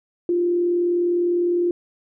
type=tone with frequency modulation; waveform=sine; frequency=349.2 Hz; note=F4; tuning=in tune; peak=-17 dBFS; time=0.29-1.71 s; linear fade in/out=2 ms; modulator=39.9 Hz; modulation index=0.3; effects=none